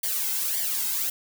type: noise with flanger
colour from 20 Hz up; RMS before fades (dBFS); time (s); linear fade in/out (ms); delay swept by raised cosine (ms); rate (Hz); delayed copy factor
blue; -27; 0.03-1.1; 5; 0.75 to 1.75; 1.8; -0.9
effects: none